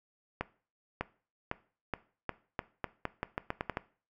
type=accelerating click train; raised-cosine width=0.5 ms; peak=-17 dBFS; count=14; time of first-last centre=0.41-3.771 s; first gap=600 ms; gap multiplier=0.84; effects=noise-tail reverb RT60 0.4 s tail -18 dB re dry